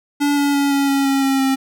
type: tone with pitch steps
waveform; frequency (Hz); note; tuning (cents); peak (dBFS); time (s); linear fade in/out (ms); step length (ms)
square; 287.8 / 284.8 / 281.9 / 279 / 276.1 / 273.2 / 270.4 / 267.6; D4 / C#4 / C#4 / C#4 / C#4 / C#4 / C#4 / C4; -35 / +47 / +29 / +11 / -7 / -25 / -43 / +39; -15; 0.2-1.56; 20; 170
effects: none